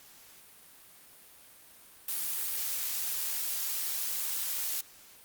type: noise with amplitude modulation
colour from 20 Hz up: blue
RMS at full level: -32 dBFS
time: 2.08-4.81 s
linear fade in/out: 5 ms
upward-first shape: sine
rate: 72.4 Hz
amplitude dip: 25%
effects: white hiss -55 dBFS RMS until 5.24 s + Opus 48 kbps